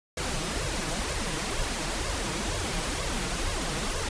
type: noise with flanger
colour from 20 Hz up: pink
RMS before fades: -30 dBFS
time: 0.17-4.09 s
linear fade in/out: 5 ms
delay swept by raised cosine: 1.8 to 6.4 ms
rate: 2.1 Hz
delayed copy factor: +0.8
effects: resampled to 22050 Hz